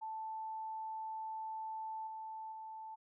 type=tone with level steps; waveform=sine; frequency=880 Hz; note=A5; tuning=in tune; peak=-40 / -43 / -45 dBFS; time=0.01-2.96 s; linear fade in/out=20 ms; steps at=2.07 / 2.52 s; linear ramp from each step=2 ms; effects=none